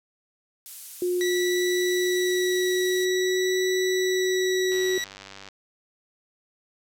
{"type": "noise", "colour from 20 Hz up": "violet", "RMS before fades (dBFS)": -35, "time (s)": [0.66, 3.05], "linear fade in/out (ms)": 0}
{"type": "tone with pitch glide", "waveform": "sine", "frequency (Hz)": [358.4, 371], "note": ["F4", "F#4"], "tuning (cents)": [45, 5], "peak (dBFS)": -22, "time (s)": [1.02, 4.98], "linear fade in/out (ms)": 2, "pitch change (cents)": 60, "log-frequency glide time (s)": [1.46, 3.56]}
{"type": "tone with vibrato", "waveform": "20% pulse", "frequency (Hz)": 1949, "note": "B6", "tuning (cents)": -23, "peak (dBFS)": -22, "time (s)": [1.21, 5.04], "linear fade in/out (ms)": 0, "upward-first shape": "sine", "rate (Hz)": 0.48, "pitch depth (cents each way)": 9}
{"type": "click train", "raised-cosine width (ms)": 0.2, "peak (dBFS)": -24, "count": 76, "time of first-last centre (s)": [4.72, 5.487], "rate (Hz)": 97.8}
{"effects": ["low-pass 12000 Hz 12 dB/octave"]}